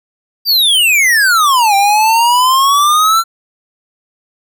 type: exponential two-way sweep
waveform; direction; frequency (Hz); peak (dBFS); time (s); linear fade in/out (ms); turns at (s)
square; down then up; 4790 to 784 to 1365; -8; 0.45-3.24; 50; 1.75
effects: none